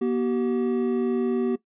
triangle tone pair together, 240.8 / 382.3 Hz, B3 / G4, -44 / -43 cents, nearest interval minor sixth, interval 801 cents, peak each -22 dBFS, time 0.01-1.56 s, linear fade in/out 10 ms, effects noise-tail reverb RT60 0.1 s tail -17 dB re dry + resampled to 8000 Hz

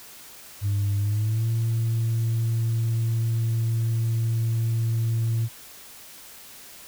sine tone with pitch glide, 101 to 114.03 Hz, G#2 to A#2, -48 to -38 cents, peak -19 dBFS, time 0.61-5.49 s, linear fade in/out 50 ms, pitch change +210 cents, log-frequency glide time 0.98-1.47 s, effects tanh soft clip ceiling -19 dBFS + white hiss -45 dBFS RMS until 6.87 s

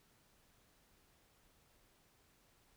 silence, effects pink hiss -71 dBFS RMS until 2.76 s

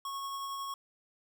square tone with tremolo, 1100 Hz, C#6, 14 cents flat, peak -36 dBFS, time 0.05-0.74 s, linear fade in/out 2 ms, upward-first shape triangle, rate 11 Hz, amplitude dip 25%, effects none

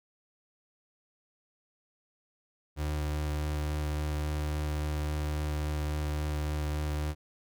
35% pulse tone, 75.3 Hz, D2, 44 cents sharp, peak -28 dBFS, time 2.76-7.15 s, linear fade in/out 50 ms, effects none

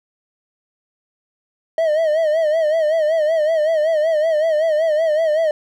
triangle tone with vibrato, 629 Hz, D#5, 19 cents sharp, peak -12 dBFS, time 1.78-5.51 s, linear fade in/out 2 ms, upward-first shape sine, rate 5.3 Hz, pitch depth 89 cents each way, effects none

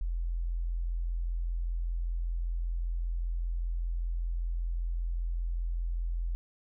sine tone, 42.56 Hz, F1, 44 cents flat, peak -29 dBFS, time 0.01-6.35 s, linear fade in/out 0 ms, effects none

